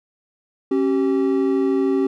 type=tone pair together; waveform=triangle; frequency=272.4 / 385.2 Hz; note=C#4 / G4; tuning=-30 / -30 cents; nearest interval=tritone; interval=600 cents; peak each=-17 / -17 dBFS; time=0.71-2.07 s; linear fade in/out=5 ms; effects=none